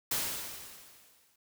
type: noise with exponential decay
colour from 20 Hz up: white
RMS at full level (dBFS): -30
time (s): 0.11-1.36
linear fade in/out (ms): 5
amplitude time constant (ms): 270
effects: none